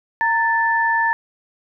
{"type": "tone pair together", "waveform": "sine", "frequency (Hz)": [922.4, 1760], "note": ["A#5", "A6"], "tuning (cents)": [-19, 0], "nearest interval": "major seventh", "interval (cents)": 1119, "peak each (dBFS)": -18, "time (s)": [0.21, 1.13], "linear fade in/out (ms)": 0, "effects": []}